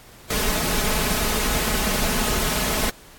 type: noise with comb filter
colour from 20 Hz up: pink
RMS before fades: -22 dBFS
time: 0.3-2.9 s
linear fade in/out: 5 ms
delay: 4.7 ms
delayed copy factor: +0.6
effects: pink hiss -47 dBFS RMS until 3.18 s + AAC 64 kbps